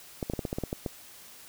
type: clicks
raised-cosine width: 2 ms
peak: -17 dBFS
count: 10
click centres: 0.228 / 0.299 / 0.336 / 0.392 / 0.452 / 0.529 / 0.585 / 0.637 / 0.729 / 0.862 s
effects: white hiss -50 dBFS RMS until 1.48 s